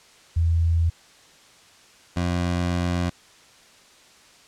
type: tone pair in turn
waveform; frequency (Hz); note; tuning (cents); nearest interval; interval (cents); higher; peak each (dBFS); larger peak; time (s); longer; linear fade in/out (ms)
sine / 20% pulse; 83.1 / 88.04; E2 / F2; +15 / +14; minor second; 99; second; -17; neither; 0.36-0.9 / 2.16-3.1; second; 10
effects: white hiss -52 dBFS RMS until 4.47 s + low-pass 7000 Hz 12 dB/octave